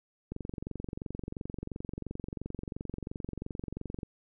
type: click train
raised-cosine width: 3 ms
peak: -24 dBFS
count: 86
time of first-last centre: 0.32-4.032 s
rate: 22.9 Hz
effects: none